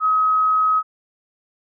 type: tone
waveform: sine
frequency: 1271 Hz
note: D#6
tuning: 36 cents sharp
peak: -14 dBFS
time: 0-0.83 s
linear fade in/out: 50 ms
effects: none